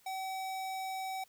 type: tone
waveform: square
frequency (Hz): 762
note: G5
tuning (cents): -49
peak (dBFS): -37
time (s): 0.06-1.24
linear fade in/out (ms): 5
effects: white hiss -66 dBFS RMS until 1.28 s